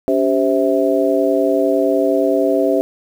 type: harmonic tone with a mistuned harmonic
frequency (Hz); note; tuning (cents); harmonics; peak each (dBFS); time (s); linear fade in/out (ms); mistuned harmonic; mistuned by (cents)
130.81; C3; 0; 2 / 3 / 4 / 5; -18 / -18 / -18 / -18; 0.08-2.81; 0; 2; +140
effects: 7-bit